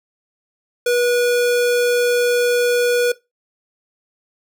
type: tone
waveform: square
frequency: 485.4 Hz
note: B4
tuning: 30 cents flat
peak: -15 dBFS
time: 0.86-3.12 s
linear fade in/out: 5 ms
effects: noise-tail reverb RT60 0.2 s tail -18 dB re dry